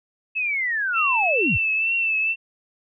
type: linear sweep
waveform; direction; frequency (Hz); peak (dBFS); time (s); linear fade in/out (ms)
sine; down; 2637 to 55; -21; 0.35-1.58; 20
type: tone with vibrato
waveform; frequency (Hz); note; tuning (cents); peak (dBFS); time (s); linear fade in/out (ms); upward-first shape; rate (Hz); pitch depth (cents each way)
sine; 2660; E7; +15; -19; 0.93-2.36; 50; triangle; 2.2; 58
effects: none